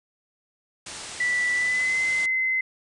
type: low-pass noise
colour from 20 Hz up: white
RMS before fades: -38 dBFS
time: 0.86-2.26 s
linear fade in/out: 5 ms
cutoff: 9400 Hz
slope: 96 dB/octave
type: tone with pitch glide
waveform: sine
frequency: 1967 to 2054 Hz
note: B6 to C7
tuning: -7 to -33 cents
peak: -21 dBFS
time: 1.2-2.61 s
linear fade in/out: 5 ms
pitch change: +74 cents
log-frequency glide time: 1.54-1.97 s
effects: none